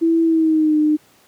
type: tone with pitch glide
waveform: sine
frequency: 329.6 to 304 Hz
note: E4 to D#4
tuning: 0 to -40 cents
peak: -12 dBFS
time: 0.01-0.97 s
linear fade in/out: 20 ms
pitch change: -140 cents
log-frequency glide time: 0.23-0.77 s
effects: pink hiss -53 dBFS RMS until 1.27 s + high-pass 150 Hz 12 dB/octave